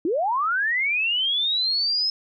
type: linear sweep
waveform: sine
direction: up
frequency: 296.3 to 5180 Hz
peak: -20 dBFS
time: 0.05-2.1 s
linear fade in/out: 2 ms
effects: none